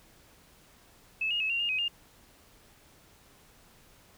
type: tone with pitch steps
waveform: sine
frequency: 2605 / 2855 / 2584 / 2763 / 2829 / 2525 / 2815 Hz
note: E7 / F7 / E7 / F7 / F7 / D#7 / F7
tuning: -21 / +37 / -35 / -19 / +22 / +25 / +13 cents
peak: -27 dBFS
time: 1.21-1.882 s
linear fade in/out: 5 ms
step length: 96 ms
effects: pink hiss -59 dBFS RMS until 4.17 s